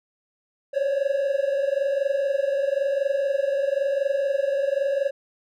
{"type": "tone cluster", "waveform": "triangle", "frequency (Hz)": [533, 557, 578], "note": ["C5", "C#5", "D5"], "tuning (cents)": [32, 8, -28], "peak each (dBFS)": [-25, -21, -27], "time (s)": [0.73, 5.11], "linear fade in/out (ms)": 20, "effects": []}